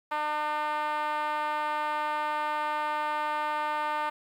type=tone with band-pass filter; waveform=5% pulse; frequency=301.4 Hz; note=D4; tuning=45 cents sharp; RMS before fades=-30 dBFS; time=0.11-4.1 s; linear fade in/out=10 ms; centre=950 Hz; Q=2.8; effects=10-bit